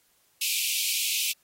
pink high-pass noise, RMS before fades -28 dBFS, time 0.41-1.32 s, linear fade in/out 5 ms, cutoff 2300 Hz, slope 96 dB/octave, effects white hiss -66 dBFS RMS until 1.43 s + AAC 48 kbps

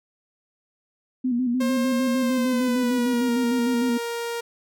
sine tone with vibrato, 246.9 Hz, B3, in tune, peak -20 dBFS, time 1.24-3.98 s, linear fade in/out 10 ms, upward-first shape square, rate 6.6 Hz, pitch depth 58 cents each way
sawtooth tone with pitch glide, 532 to 468.5 Hz, C5 to A#4, +29 to +9 cents, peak -23 dBFS, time 1.6-4.41 s, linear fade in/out 10 ms, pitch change -220 cents, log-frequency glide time 2.16-3.34 s
effects none

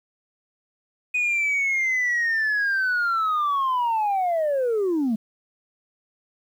sine linear sweep, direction down, 2489 to 207.7 Hz, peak -18 dBFS, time 1.14-5.16 s, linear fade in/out 10 ms, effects tanh soft clip ceiling -18 dBFS + 9-bit

